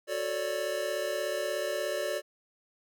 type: chord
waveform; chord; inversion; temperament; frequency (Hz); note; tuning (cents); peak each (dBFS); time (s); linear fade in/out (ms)
square; D major seventh; first; just; 367.1 / 440.5 / 550.6 / 587.3; F#4 / A4 / C#5 / D5; -14 / +2 / -12 / 0; -39 / -39 / -38 / -33; 0.07-2.22; 50
effects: none